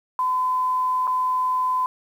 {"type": "tone with dropouts", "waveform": "sine", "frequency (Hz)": 1016, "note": "B5", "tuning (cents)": 49, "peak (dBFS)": -19, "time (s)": [0.19, 1.86], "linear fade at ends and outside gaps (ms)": 1, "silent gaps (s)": [1.071, 1.076], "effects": ["8-bit"]}